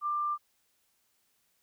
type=tone; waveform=sine; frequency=1188 Hz; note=D6; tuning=20 cents sharp; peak=-28 dBFS; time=0.01-0.38 s; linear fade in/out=50 ms; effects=white hiss -73 dBFS RMS until 1.62 s